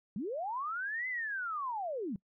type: linear two-way sweep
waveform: sine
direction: up then down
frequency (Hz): 171.2 to 2063 to 171.2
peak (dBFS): -34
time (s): 0.16-2.16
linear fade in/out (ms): 2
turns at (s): 1.08
effects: noise-tail reverb RT60 0.1 s tail -23 dB re dry